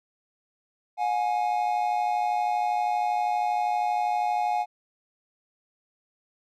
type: tone pair together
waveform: triangle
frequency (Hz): 721 / 833.6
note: F#5 / G#5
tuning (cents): -45 / +6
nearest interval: minor third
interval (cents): 251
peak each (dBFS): -24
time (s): 0.97-4.66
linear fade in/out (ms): 50
effects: none